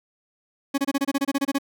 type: tone bursts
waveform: 40% pulse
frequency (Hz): 277.2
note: C#4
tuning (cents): 0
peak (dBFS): -19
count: 13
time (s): 0.74-1.585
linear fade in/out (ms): 10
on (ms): 41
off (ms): 26
effects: none